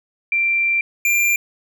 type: tone pair in turn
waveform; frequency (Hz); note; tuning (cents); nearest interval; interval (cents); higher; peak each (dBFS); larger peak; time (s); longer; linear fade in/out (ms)
sine / square; 2359 / 2380; D7 / D7; +7 / +22; unison; 15; second; -15; neither; 0.32-0.81 / 1.05-1.36; first; 2
effects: none